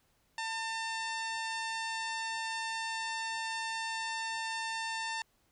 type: harmonic tone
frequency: 899 Hz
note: A5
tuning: 37 cents sharp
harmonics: 1 / 2 / 3 / 4 / 5 / 6 / 7 / 8 / 9 / 10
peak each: -38 / -39 / -43 / -46 / -46 / -48 / -55 / -51 / -57 / -53 dBFS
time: 0.38-5.22 s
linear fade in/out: 2 ms
effects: pink hiss -72 dBFS RMS until 5.51 s